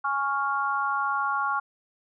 sine chord, Db major, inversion second, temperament equal, 830.6 / 1108.7 / 1396.9 Hz, Ab5 / Db6 / F6, 0 / 0 / 0 cents, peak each -30 / -27 / -28 dBFS, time 0.04-1.6 s, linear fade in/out 10 ms, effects none

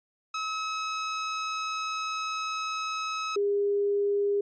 sawtooth / sine tone pair in turn, 1285 / 405.2 Hz, E6 / G#4, -45 / -43 cents, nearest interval octave + minor sixth, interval 1998 cents, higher first, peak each -26 / -23 dBFS, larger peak second, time 0.34-3.36 / 3.36-4.41 s, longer first, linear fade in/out 5 ms, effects resampled to 16000 Hz

